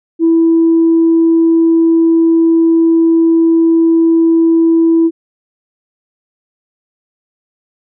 sine tone, 329.6 Hz, E4, in tune, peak -5 dBFS, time 0.19-5.11 s, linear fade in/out 50 ms, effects tanh soft clip ceiling -2 dBFS

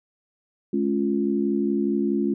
sine chord, Db major, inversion second, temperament equal with one note detuned, 212.4 / 277.2 / 349.2 Hz, Ab3 / Db4 / F4, +39 / 0 / 0 cents, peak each -24 / -25 / -25 dBFS, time 0.73-2.34 s, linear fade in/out 5 ms, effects none

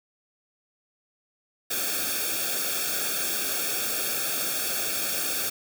white noise with comb filter, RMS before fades -28 dBFS, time 1.7-5.5 s, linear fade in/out 10 ms, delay 1 ms, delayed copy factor -0.95, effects none

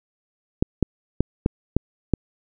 clicks, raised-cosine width 3 ms, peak -4 dBFS, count 6, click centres 0.625 / 0.827 / 1.206 / 1.461 / 1.766 / 2.137 s, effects none

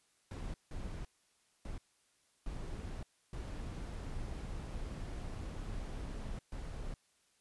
brown noise bursts at uneven times, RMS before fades -42 dBFS, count 6, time 0.31-0.54 / 0.71-1.05 / 1.65-1.78 / 2.46-3.03 / 3.33-6.39 / 6.52-6.94 s, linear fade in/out 2 ms, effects white hiss -73 dBFS RMS until 7.4 s + resampled to 24000 Hz

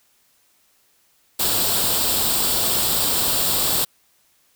white noise with comb filter, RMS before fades -20 dBFS, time 1.39-3.85 s, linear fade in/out 10 ms, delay 0.24 ms, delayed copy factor +0.6, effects white hiss -61 dBFS RMS until 4.55 s

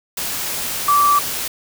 sine tone in noise, 1161 Hz, D6, 20 cents flat, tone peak -11 dBFS, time 0.88-1.19 s, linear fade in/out 5 ms, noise white, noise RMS -24 dBFS, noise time 0.17-1.48 s, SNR +10 dB, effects none

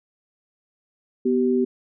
sine tone pair together, 247.4 / 385.3 Hz, B3 / G4, +3 / -30 cents, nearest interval minor sixth, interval 767 cents, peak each -20 dBFS, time 1.25-1.65 s, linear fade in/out 10 ms, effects none

